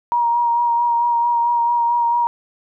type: tone with vibrato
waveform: sine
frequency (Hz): 946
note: A#5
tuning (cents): +25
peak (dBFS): -14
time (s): 0.12-2.27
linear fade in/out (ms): 0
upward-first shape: sine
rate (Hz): 4.5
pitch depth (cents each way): 19
effects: none